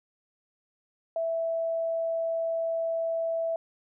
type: tone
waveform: sine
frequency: 659.3 Hz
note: E5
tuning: in tune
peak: -26 dBFS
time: 1.16-3.56 s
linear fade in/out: 2 ms
effects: none